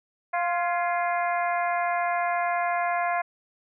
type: harmonic tone with a mistuned harmonic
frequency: 349.2 Hz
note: F4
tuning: in tune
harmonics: 2 / 3 / 4 / 5 / 6 / 7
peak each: -25 / -30 / -35 / -34 / -34 / -41 dBFS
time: 0.33-3.22 s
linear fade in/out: 10 ms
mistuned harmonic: 5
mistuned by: -52 cents
effects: none